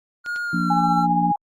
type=tone with pitch glide; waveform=triangle; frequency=1429 to 1348.8 Hz; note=F6 to E6; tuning=+39 to +39 cents; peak=-22 dBFS; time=0.24-1.07 s; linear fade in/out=50 ms; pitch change=-100 cents; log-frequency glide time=0.43-0.73 s
type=clicks; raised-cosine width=0.2 ms; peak=-21 dBFS; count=2; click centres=0.262 / 0.361 s
type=harmonic tone; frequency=58.27 Hz; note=A#1; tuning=in tune; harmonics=3 / 4 / 5; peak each=-22 / -26 / -27 dBFS; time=0.53-1.32 s; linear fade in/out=5 ms
type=tone with tremolo; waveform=sine; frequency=824 Hz; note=G#5; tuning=14 cents flat; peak=-16 dBFS; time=0.7-1.36 s; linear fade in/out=5 ms; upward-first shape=sine; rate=15 Hz; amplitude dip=45%
effects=Opus 48 kbps